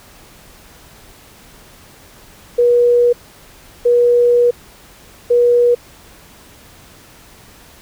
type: tone bursts at uneven times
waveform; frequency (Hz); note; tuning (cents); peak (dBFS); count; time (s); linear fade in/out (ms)
sine; 482.1; B4; -42; -8; 3; 2.58-3.13 / 3.85-4.51 / 5.3-5.75; 10
effects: pink hiss -43 dBFS RMS until 7.81 s